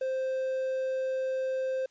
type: tone with quantisation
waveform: triangle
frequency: 523.3 Hz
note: C5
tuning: in tune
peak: -26 dBFS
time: 0.01-1.86 s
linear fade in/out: 5 ms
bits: 9
effects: white hiss -68 dBFS RMS until 1.9 s + resampled to 16000 Hz